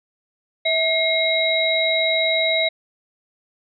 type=tone cluster; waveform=sine; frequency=650 / 2142 / 3842 Hz; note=E5 / C7 / B7; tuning=-24 / +40 / -48 cents; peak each=-21 dBFS; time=0.65-2.69 s; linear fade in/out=10 ms; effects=none